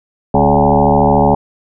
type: tone with frequency modulation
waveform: sine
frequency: 493.9 Hz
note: B4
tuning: in tune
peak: -7 dBFS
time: 0.34-1.35 s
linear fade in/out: 5 ms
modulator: 73.6 Hz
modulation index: 5.4
effects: none